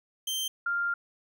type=tone pair in turn; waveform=sawtooth / sine; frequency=3136 / 1396.9 Hz; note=G7 / F6; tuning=0 / 0 cents; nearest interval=octave + major second; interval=1400 cents; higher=first; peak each=-26 dBFS; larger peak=neither; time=0.27-0.48 / 0.66-0.94 s; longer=second; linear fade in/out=5 ms; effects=none